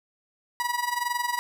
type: tone with amplitude modulation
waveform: 30% pulse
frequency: 969 Hz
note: B5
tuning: 33 cents flat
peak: -20 dBFS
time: 0.6-1.39 s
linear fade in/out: 0 ms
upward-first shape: sine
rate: 21.9 Hz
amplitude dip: 75%
effects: none